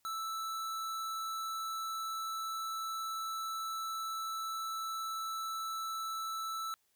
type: tone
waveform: square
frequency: 1318.5 Hz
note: E6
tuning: in tune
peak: -37 dBFS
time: 0.05-6.74 s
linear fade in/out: 0 ms
effects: white hiss -75 dBFS RMS until 6.95 s